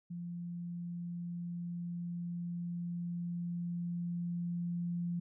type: tone with level ramp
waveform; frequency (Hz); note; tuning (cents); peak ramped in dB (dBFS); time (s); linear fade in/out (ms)
sine; 173.2; F3; -14; -39 to -33; 0.1-5.2; 10
effects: none